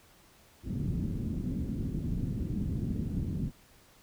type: low-pass noise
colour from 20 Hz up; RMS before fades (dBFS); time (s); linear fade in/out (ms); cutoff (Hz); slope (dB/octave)
white; -33; 0.63-3.52; 50; 240; 24
effects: pink hiss -60 dBFS RMS until 4.02 s